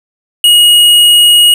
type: tone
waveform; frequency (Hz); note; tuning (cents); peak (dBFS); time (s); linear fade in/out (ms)
square; 2888; F#7; -43; -3; 0.44-1.54; 2
effects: none